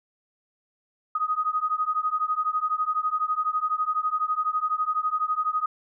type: beating tone pair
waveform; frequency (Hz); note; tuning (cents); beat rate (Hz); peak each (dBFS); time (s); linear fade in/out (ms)
sine; 1244.5 / 1256.5; D#6 / D#6; 0 / +17; 12; -26; 1.15-5.66; 5
effects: none